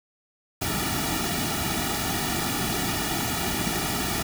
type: noise with comb filter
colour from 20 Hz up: pink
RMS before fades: -27 dBFS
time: 0.61-4.23 s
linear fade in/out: 10 ms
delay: 1.9 ms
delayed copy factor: -1
effects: none